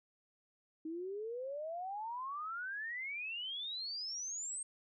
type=exponential sweep; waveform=sine; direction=up; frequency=311.1 to 8520 Hz; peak=-39 dBFS; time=0.85-4.63 s; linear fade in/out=5 ms; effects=none